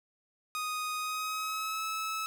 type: tone with pitch glide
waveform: sawtooth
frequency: 1244.5 to 1300.3 Hz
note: D#6 to E6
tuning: 0 to -24 cents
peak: -29 dBFS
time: 0.55-2.26 s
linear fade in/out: 0 ms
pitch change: +76 cents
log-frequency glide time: 0.97-1.85 s
effects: none